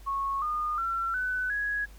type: tone with pitch steps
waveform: sine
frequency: 1100 / 1220.5 / 1354.3 / 1502.6 / 1667.3 Hz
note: C#6 / D#6 / E6 / F#6 / G#6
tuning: -14 / -34 / +46 / +26 / +6 cents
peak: -27 dBFS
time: 0.06-1.86 s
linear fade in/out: 20 ms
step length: 360 ms
effects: added 50 Hz sine -46 dBFS peak until 1.98 s + pink hiss -57 dBFS RMS until 1.98 s